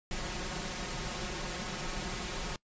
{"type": "noise with comb filter", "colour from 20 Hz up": "pink", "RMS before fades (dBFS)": -37, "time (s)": [0.11, 2.56], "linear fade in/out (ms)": 2, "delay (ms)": 5.5, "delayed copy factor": 0.7, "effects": ["noise-tail reverb RT60 0.1 s tail -23 dB re dry", "resampled to 16000 Hz"]}